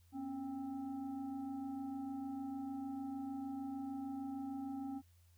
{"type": "tone with frequency modulation", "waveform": "sine", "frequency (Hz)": 273.8, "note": "C#4", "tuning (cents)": -21, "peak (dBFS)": -40, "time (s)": [0.12, 5.02], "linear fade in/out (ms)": 50, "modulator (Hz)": 521, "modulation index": 0.66, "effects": ["added 86 Hz sine -64 dBFS peak until 5.37 s", "white hiss -75 dBFS RMS until 5.37 s"]}